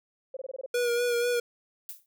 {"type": "tone bursts", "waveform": "sine", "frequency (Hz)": 530, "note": "C5", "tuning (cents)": 22, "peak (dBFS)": -33, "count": 7, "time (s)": [0.34, 0.662], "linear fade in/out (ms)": 5, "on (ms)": 28, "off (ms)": 21}
{"type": "tone with vibrato", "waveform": "square", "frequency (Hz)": 480.6, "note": "B4", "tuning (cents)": -47, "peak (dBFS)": -25, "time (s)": [0.74, 1.4], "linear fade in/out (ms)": 5, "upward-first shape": "sine", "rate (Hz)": 4.1, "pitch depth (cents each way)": 28}
{"type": "noise with exponential decay", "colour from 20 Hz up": "violet", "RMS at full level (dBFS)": -35, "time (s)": [1.89, 2.06], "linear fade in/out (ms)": 1, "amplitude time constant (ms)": 36}
{"effects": []}